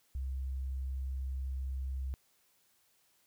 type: tone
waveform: sine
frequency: 66 Hz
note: C2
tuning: 16 cents sharp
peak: -34 dBFS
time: 0.15-2.14 s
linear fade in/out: 0 ms
effects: white hiss -71 dBFS RMS until 3.26 s